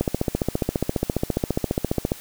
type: click train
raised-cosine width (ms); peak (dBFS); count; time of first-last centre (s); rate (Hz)
2; -7; 32; 0.01-2.119; 14.7
effects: white hiss -42 dBFS RMS until 2.2 s